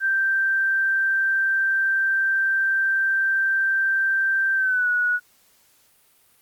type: tone with pitch glide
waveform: sine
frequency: 1568 to 1463 Hz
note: G6 to F#6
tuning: 0 to -20 cents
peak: -18 dBFS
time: 0-5.2 s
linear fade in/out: 50 ms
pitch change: -120 cents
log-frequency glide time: 4.55-4.89 s
effects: white hiss -59 dBFS RMS until 6.41 s + Opus 48 kbps